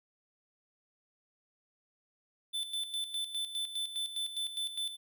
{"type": "tone with tremolo", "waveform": "square", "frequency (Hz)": 3520, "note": "A7", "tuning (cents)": 0, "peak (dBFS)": -33, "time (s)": [2.53, 4.97], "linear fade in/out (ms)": 20, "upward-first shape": "square", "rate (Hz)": 4.9, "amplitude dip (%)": 65, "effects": []}